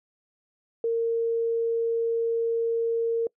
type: tone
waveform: sine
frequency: 460 Hz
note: A#4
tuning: 23 cents flat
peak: -22 dBFS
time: 0.84-3.27 s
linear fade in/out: 2 ms
effects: noise-tail reverb RT60 0.1 s tail -25 dB re dry